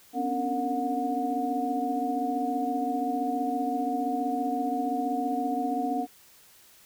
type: tone cluster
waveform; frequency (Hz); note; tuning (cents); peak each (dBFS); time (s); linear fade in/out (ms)
sine; 249.6 / 275.5 / 290.7 / 459.8 / 726; B3 / C#4 / D4 / A#4 / F#5; +19 / -11 / -18 / -24 / -33; -33 / -31 / -37 / -37 / -29; 0.13-6.07; 50
effects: white hiss -56 dBFS RMS until 6.85 s